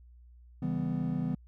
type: chord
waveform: triangle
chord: C# half-diminished seventh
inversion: none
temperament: just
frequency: 138.59 / 166.31 / 199.57 / 249.5 Hz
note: C#3 / E3 / G3 / B3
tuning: 0 / +16 / +31 / +18 cents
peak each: -35 / -31 / -35 / -32 dBFS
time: 0.62-1.35 s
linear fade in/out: 5 ms
effects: added 60 Hz sine -52 dBFS peak until 1.47 s